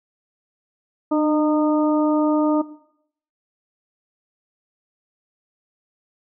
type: harmonic tone with a mistuned harmonic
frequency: 306.1 Hz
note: D#4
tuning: 28 cents flat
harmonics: 1 / 2 / 3 / 4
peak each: -17 / -23 / -27 / -29 dBFS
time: 1.11-2.62 s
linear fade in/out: 10 ms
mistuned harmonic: 1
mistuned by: -25 cents
effects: noise-tail reverb RT60 0.7 s tail -17 dB re dry